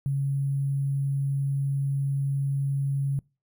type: tone with sample-and-hold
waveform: sine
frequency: 138.5 Hz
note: C#3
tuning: 1 cent flat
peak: -23 dBFS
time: 0.06-3.19 s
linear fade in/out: 0 ms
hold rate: 11025 Hz
effects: noise-tail reverb RT60 0.3 s tail -25 dB re dry